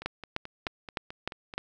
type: two click trains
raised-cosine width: 0.3 ms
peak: -24 / -14 dBFS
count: 8 / 6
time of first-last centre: 0.02-1.538 / 0.06-1.58 s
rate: 4.61 / 3.29 Hz
effects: none